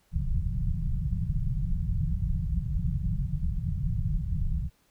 pink low-pass noise, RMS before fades -28 dBFS, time 0.11-4.7 s, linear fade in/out 50 ms, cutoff 180 Hz, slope 96 dB/octave, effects pink hiss -67 dBFS RMS until 4.9 s

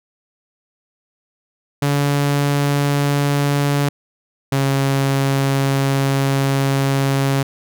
sawtooth tone pair in turn, 142.7 / 137.08 Hz, D3 / C#3, -49 / -19 cents, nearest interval minor second, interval 70 cents, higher first, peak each -11 dBFS, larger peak neither, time 1.82-3.89 / 4.52-7.43 s, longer second, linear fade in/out 5 ms, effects none

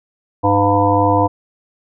harmonic tone with a mistuned harmonic, 100.7 Hz, G2, 47 cents sharp, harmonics 1 / 3 / 5 / 7 / 9 / 10, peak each -18 / -18 / -18 / -18 / -18 / -18 dBFS, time 0.43-1.28 s, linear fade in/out 20 ms, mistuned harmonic 10, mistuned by -30 cents, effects none

